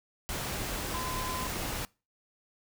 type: tone in noise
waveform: sine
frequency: 1022 Hz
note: C6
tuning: 41 cents flat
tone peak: -36 dBFS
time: 0.94-1.47 s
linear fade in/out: 0 ms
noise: pink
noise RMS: -35 dBFS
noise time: 0.29-1.85 s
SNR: -4 dB
effects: noise-tail reverb RT60 0.3 s tail -24 dB re dry